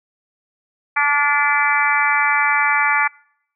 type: harmonic tone with a mistuned harmonic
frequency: 290 Hz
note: D4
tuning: 22 cents flat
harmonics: 3 / 4 / 5 / 6 / 7 / 8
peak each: -21 / -21 / -21 / -21 / -21 / -21 dBFS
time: 0.96-3.08 s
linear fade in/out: 10 ms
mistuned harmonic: 5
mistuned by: -23 cents
effects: noise-tail reverb RT60 0.7 s tail -26 dB re dry